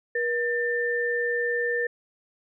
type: tone pair together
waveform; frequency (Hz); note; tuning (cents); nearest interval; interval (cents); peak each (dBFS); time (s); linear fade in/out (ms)
sine; 478.8 / 1790; A#4 / A6; +46 / +29; octave + major seventh; 2283; -26; 0.15-1.87; 5
effects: none